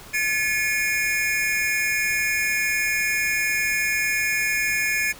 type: tone cluster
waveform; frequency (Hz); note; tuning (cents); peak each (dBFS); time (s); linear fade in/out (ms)
square; 1717 / 2175 / 2424; A6 / C#7 / D#7; -43 / -33 / -46; -26; 0.13-5.13; 20
effects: pink hiss -43 dBFS RMS until 5.19 s